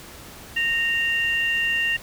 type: tone pair together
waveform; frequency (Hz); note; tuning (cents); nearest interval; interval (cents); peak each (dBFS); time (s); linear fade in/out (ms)
sine; 1852.8 / 2778; A#6 / F7; -11 / -10; perfect fifth; 701; -22; 0.56-1.97; 10
effects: tanh soft clip ceiling -12 dBFS + pink hiss -42 dBFS RMS until 2.02 s